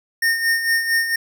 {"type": "tone with tremolo", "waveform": "square", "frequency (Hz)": 1831, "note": "A#6", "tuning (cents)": -32, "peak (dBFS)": -15, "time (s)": [0.22, 1.16], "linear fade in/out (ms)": 5, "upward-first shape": "sine", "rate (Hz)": 4.4, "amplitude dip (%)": 60, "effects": []}